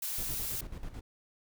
blue noise, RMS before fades -36 dBFS, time 0.02-0.61 s, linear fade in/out 5 ms
brown noise with tremolo, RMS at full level -40 dBFS, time 0.18-1.01 s, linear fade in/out 5 ms, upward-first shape square, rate 9.2 Hz, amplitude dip 65%
effects none

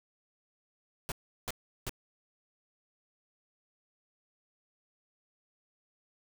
pink noise bursts, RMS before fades -36 dBFS, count 3, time 1.09-1.894 s, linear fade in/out 0 ms, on 28 ms, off 360 ms, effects none

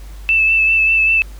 sine tone with vibrato, 2637 Hz, E7, in tune, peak -10 dBFS, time 0.29-1.22 s, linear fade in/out 0 ms, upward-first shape sine, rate 5.1 Hz, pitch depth 21 cents each way, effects added 50 Hz sine -30 dBFS peak until 1.39 s + pink hiss -45 dBFS RMS until 1.39 s

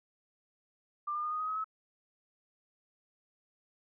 sine tone with pitch steps, 1189 / 1205.6 / 1222.4 / 1239.5 / 1256.8 / 1274.3 / 1292.1 Hz, D6 / D6 / D#6 / D#6 / D#6 / D#6 / E6, +21 / +45 / -31 / -7 / +17 / +41 / -35 cents, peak -32 dBFS, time 1.07-1.644 s, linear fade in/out 10 ms, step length 82 ms, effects none

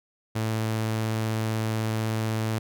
sawtooth tone, 110.5 Hz, A2, 8 cents sharp, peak -21 dBFS, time 0.35-2.59 s, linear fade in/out 10 ms, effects none

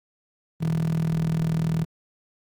15% pulse tone with high-pass filter, 40.25 Hz, E1, 41 cents flat, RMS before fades -24 dBFS, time 0.6-1.85 s, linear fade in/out 20 ms, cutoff 160 Hz, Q 7.2, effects Opus 24 kbps

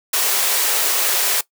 white high-pass noise, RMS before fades -18 dBFS, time 0.13-1.41 s, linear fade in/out 5 ms, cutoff 350 Hz, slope 48 dB/octave, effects noise-tail reverb RT60 0.1 s tail -19 dB re dry

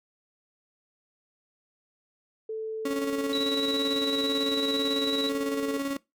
sine tone, 440 Hz, A4, in tune, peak -30 dBFS, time 2.49-5.78 s, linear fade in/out 5 ms
35% pulse tone with tremolo, 277.2 Hz, C#4, in tune, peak -25 dBFS, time 2.85-5.97 s, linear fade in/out 5 ms, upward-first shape square, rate 18 Hz, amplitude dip 40%
sine tone with vibrato, 3900 Hz, B7, 23 cents flat, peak -28 dBFS, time 3.33-5.29 s, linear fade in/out 0 ms, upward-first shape triangle, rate 14 Hz, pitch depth 19 cents each way
effects noise-tail reverb RT60 0.2 s tail -21 dB re dry

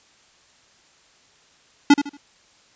square tone with echo, 286.4 Hz, D4, 43 cents flat, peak -8 dBFS, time 1.9-1.94 s, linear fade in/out 5 ms, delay 77 ms, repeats 3, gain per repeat -11 dB, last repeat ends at 2.171 s, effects white hiss -56 dBFS RMS until 2.75 s + resampled to 16000 Hz

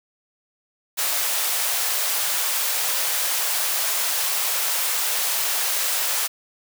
white high-pass noise, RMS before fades -23 dBFS, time 0.97-6.28 s, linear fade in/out 20 ms, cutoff 520 Hz, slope 24 dB/octave, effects none

